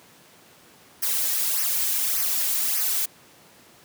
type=noise with flanger; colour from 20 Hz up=blue; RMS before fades=-24 dBFS; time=1.02-3.06 s; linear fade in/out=10 ms; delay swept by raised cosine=0.26 to 2.96 ms; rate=1.7 Hz; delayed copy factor=-0.7; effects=pink hiss -52 dBFS RMS until 3.84 s + high-pass 150 Hz 12 dB/octave